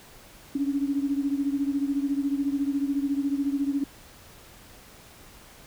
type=beating tone pair; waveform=sine; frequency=276.8 / 290.8 Hz; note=C#4 / D4; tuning=-2 / -17 cents; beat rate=14 Hz; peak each=-25 / -29 dBFS; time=0.55-3.84 s; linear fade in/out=5 ms; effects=pink hiss -50 dBFS RMS until 5.66 s